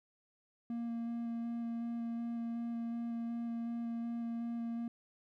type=tone with vibrato; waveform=triangle; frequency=233.1 Hz; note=A#3; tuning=in tune; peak=-34 dBFS; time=0.7-4.88 s; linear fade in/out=2 ms; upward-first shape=square; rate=2.7 Hz; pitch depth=8 cents each way; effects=none